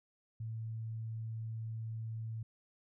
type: tone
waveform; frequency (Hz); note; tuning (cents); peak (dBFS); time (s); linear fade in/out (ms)
sine; 112; A2; +31; -38; 0.4-2.43; 5
effects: none